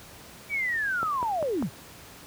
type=linear sweep; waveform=sine; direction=down; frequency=2322 to 100 Hz; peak=-25 dBFS; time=0.49-1.7 s; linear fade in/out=50 ms
type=click train; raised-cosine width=1 ms; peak=-18 dBFS; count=4; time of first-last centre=1.03-1.625 s; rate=5.04 Hz
effects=pink hiss -47 dBFS RMS until 2.26 s + high-pass 60 Hz 12 dB/octave